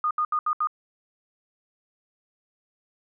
sine tone bursts, 1227 Hz, D#6, 25 cents flat, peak -21 dBFS, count 5, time 0.04-0.672 s, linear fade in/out 2 ms, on 68 ms, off 73 ms, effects none

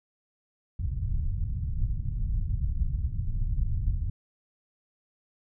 pink low-pass noise, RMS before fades -28 dBFS, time 0.79-4.1 s, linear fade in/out 5 ms, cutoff 120 Hz, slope 24 dB/octave, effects none

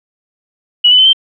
sine tone with pitch steps, 2930 / 2995 / 3061 / 3129 Hz, F#7 / F#7 / G7 / G7, -18 / +20 / -42 / -4 cents, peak -4 dBFS, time 0.84-1.132 s, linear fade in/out 10 ms, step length 73 ms, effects none

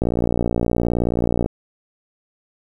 click train, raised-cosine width 2 ms, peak -6 dBFS, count 86, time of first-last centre 0.02-1.461 s, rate 59 Hz, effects 8-bit

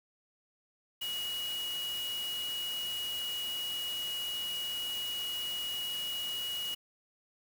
sine tone in noise, 2903 Hz, F#7, 34 cents flat, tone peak -34 dBFS, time 1.01-6.75 s, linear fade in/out 10 ms, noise white, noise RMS -44 dBFS, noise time 1.01-6.75 s, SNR +7 dB, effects none

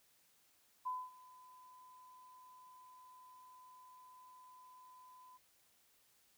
sine tone with ADSR envelope, 1009 Hz, B5, 37 cents sharp, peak -36 dBFS, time 0.85-5.38 s, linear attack 19 ms, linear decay 230 ms, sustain -21 dB, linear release 19 ms, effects white hiss -72 dBFS RMS until 6.37 s

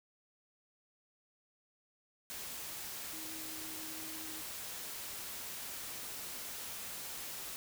sine tone in noise, 316.4 Hz, D#4, 29 cents sharp, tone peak -51 dBFS, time 3.13-4.41 s, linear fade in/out 0 ms, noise white, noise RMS -44 dBFS, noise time 2.3-7.56 s, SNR -10 dB, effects none

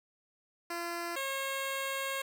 10% pulse tone pair in turn, 342.5 / 541.8 Hz, F4 / C#5, -34 / -40 cents, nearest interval minor sixth, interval 794 cents, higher second, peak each -27 / -25 dBFS, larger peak second, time 0.7-1.16 / 1.16-2.22 s, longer second, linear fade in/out 5 ms, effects none

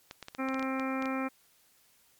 clicks, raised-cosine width 0.2 ms, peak -24 dBFS, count 11, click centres 0.111 / 0.227 / 0.284 / 0.349 / 0.487 / 0.544 / 0.595 / 0.627 / 0.797 / 1.024 / 1.057 s
harmonic tone, 264.6 Hz, C4, 20 cents sharp, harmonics 1 / 2 / 3 / 4 / 5 / 6 / 7 / 8 / 9, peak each -32 / -38 / -41 / -42 / -39 / -48 / -46 / -47 / -42 dBFS, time 0.38-1.29 s, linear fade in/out 20 ms
effects white hiss -65 dBFS RMS until 2.19 s + MP3 96 kbps

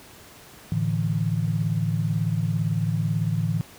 sine chord, A suspended fourth, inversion none, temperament equal, 110 / 146.83 / 164.81 Hz, A2 / D3 / E3, 0 / 0 / 0 cents, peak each -25 / -27 / -25 dBFS, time 0.72-3.61 s, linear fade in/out 0 ms, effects pink hiss -47 dBFS RMS until 3.78 s + high-pass 60 Hz 12 dB/octave

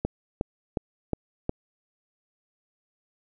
click train, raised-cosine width 2 ms, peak -12 dBFS, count 5, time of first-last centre 0.05-1.494 s, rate 2.77 Hz, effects none

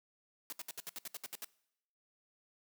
white noise bursts, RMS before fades -43 dBFS, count 11, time 0.5-1.445 s, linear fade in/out 0 ms, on 25 ms, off 67 ms, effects noise-tail reverb RT60 0.8 s tail -22 dB re dry + high-pass 200 Hz 12 dB/octave

